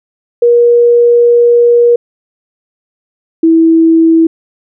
sine tone pair in turn, 476.4 / 326.6 Hz, A#4 / E4, +38 / -16 cents, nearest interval perfect fifth, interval 654 cents, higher first, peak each -3 dBFS, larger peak neither, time 0.42-1.96 / 3.43-4.27 s, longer first, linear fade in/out 5 ms, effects none

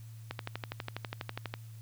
click train, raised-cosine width 0.3 ms, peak -20 dBFS, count 16, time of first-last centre 0.31-1.54 s, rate 12.2 Hz, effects added 112 Hz sine -45 dBFS peak until 1.81 s + white hiss -62 dBFS RMS until 1.81 s

